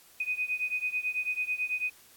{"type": "beating tone pair", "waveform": "sine", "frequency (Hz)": [2492, 2501.1], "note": ["D#7", "D#7"], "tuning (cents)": [2, 8], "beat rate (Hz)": 9.1, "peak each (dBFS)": [-31, -33], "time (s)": [0.2, 1.9], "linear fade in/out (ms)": 5, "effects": ["white hiss -57 dBFS RMS until 2.16 s", "AAC 64 kbps"]}